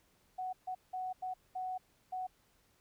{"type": "tone bursts at uneven times", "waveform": "sine", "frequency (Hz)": 742, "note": "F#5", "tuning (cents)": 5, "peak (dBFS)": -36, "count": 6, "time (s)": [[0.38, 0.53], [0.67, 0.75], [0.93, 1.13], [1.22, 1.34], [1.55, 1.78], [2.12, 2.27]], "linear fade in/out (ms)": 10, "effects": ["pink hiss -71 dBFS RMS until 2.8 s"]}